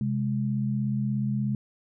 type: tone pair together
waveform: sine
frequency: 130.81 / 207.6 Hz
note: C3 / G#3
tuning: 0 / 0 cents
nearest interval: minor sixth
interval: 800 cents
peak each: -27 dBFS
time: 0.01-1.55 s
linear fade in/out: 2 ms
effects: none